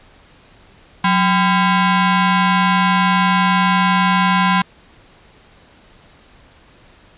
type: ring-modulated tone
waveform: sawtooth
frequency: 598 Hz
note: D5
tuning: 31 cents sharp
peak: -5 dBFS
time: 1.04-4.62 s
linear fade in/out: 5 ms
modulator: 415 Hz
effects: pink hiss -48 dBFS RMS until 7.17 s + resampled to 8000 Hz